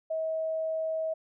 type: tone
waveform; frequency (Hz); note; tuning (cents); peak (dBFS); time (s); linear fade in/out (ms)
sine; 640; D#5; +49; -28; 0.1-1.14; 10
effects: none